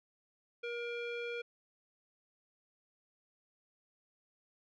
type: tone with low-pass filter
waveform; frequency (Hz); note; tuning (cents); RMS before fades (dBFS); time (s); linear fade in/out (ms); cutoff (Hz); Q
square; 474.4; A#4; +30; -40; 0.63-1.42; 10; 2700; 3.6
effects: none